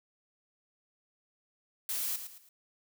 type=noise with echo; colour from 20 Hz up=blue; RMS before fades=-34 dBFS; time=1.89-2.16 s; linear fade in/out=2 ms; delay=110 ms; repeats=3; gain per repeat=-9 dB; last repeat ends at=2.49 s; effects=none